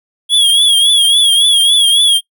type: tone with vibrato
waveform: square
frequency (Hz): 3321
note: G#7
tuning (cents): -1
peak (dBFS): -7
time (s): 0.29-2.21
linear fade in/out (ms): 50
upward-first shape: triangle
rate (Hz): 3.6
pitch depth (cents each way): 89
effects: noise-tail reverb RT60 0.1 s tail -22 dB re dry